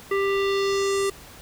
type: tone with low-pass filter sweep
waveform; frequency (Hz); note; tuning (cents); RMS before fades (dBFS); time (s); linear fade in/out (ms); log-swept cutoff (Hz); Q
square; 394.4; G4; +11; -23; 0.11-1.1; 5; 2000 to 10000; 1.8
effects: pink hiss -45 dBFS RMS until 1.41 s